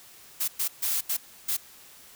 blue noise bursts at uneven times, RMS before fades -27 dBFS, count 5, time 0.4-0.48 / 0.59-0.68 / 0.82-1.01 / 1.09-1.17 / 1.48-1.57 s, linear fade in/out 10 ms, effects white hiss -51 dBFS RMS until 2.15 s

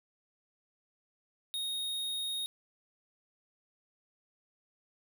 square tone, 3729 Hz, A#7, in tune, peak -34 dBFS, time 1.54-2.46 s, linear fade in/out 0 ms, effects none

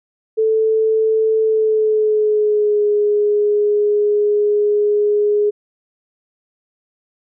sine tone with pitch glide, 440 to 415.8 Hz, A4 to G#4, 0 to +2 cents, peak -12 dBFS, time 0.37-5.51 s, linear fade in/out 20 ms, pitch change -98 cents, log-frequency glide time 1.42-2.84 s, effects none

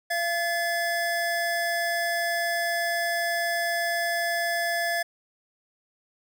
square tone pair together, 683 / 1721 Hz, F5 / A6, -39 / -39 cents, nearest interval octave + major third, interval 1600 cents, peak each -28 dBFS, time 0.1-5.03 s, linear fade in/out 10 ms, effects none

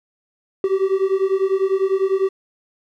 triangle beating tone pair, 380 / 390 Hz, F#4 / G4, +46 / -9 cents, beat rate 10 Hz, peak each -17 dBFS, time 0.64-2.29 s, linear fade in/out 2 ms, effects none

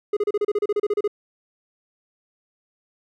triangle tone bursts, 414.5 Hz, G#4, 3 cents flat, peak -16 dBFS, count 14, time 0.13-1.078 s, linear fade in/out 5 ms, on 38 ms, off 32 ms, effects none

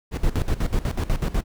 brown noise with tremolo, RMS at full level -20 dBFS, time 0.11-1.44 s, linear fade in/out 50 ms, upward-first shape square, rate 8.1 Hz, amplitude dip 80%, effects none

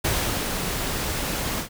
pink noise with ADSR envelope, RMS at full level -23 dBFS, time 0.04-1.69 s, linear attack 9 ms, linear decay 380 ms, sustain -4 dB, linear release 100 ms, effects none

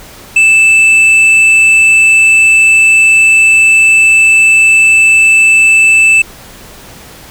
triangle tone with hard clipping, 2638 Hz, E7, 1 cent sharp, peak -4 dBFS, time 0.36-6.22 s, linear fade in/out 5 ms, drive 8 dB, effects pink hiss -33 dBFS RMS until 7.3 s

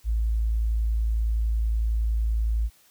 sine tone, 55.4 Hz, A1, 13 cents sharp, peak -21 dBFS, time 0.04-2.7 s, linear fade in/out 50 ms, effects white hiss -59 dBFS RMS until 2.9 s

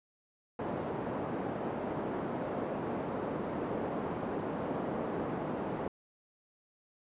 pink band-pass noise, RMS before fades -36 dBFS, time 0.59-5.88 s, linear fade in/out 2 ms, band 210 to 780 Hz, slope 12 dB/octave, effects resampled to 8000 Hz

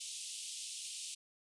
white band-pass noise, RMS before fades -45 dBFS, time 0-1.15 s, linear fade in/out 10 ms, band 2700 to 10000 Hz, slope 48 dB/octave, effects resampled to 24000 Hz

